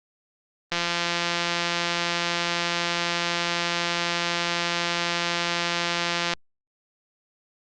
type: click train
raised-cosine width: 0.2 ms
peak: -7 dBFS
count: 967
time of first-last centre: 0.72-6.336 s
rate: 172 Hz
effects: low-pass 6000 Hz 12 dB/octave + Opus 32 kbps